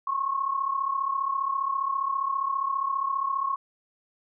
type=tone pair together; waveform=sine; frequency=1062 / 1096.9 Hz; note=C6 / C#6; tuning=+25 / -19 cents; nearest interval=minor second; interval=56 cents; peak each=-30 / -26 dBFS; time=0.07-3.56 s; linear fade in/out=5 ms; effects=none